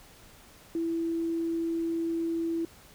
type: tone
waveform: sine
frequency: 331.6 Hz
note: E4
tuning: 10 cents sharp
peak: -27 dBFS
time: 0.75-2.65 s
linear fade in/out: 2 ms
effects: pink hiss -54 dBFS RMS until 2.94 s